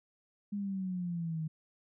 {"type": "exponential sweep", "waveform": "sine", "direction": "down", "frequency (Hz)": [206, 155.56], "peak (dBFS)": -33, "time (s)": [0.52, 1.48], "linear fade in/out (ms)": 10, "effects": []}